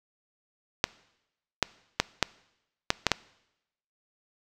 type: clicks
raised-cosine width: 0.2 ms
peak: -3 dBFS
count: 7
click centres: 0.841 / 1.627 / 2 / 2.227 / 2.904 / 3.067 / 3.117 s
effects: noise-tail reverb RT60 0.9 s tail -22 dB re dry